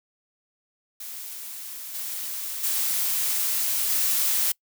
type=noise with level steps; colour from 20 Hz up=blue; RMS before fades=-37 / -32 / -25 / -23 dBFS; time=1-4.52 s; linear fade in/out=5 ms; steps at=1.94 / 2.63 / 3.89 s; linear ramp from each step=10 ms; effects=noise-tail reverb RT60 0.1 s tail -25 dB re dry